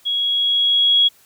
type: tone with level ramp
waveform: sine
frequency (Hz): 3322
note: G#7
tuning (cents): 0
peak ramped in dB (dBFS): -18 to -10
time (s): 0.05-1.09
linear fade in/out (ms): 20
effects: white hiss -53 dBFS RMS until 1.25 s